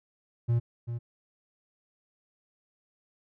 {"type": "tone with echo", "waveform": "triangle", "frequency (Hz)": 118.1, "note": "A#2", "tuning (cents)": 23, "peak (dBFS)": -20, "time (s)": [0.48, 0.6], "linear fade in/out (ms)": 20, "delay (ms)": 390, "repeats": 1, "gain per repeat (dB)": -9, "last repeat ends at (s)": 0.99, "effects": []}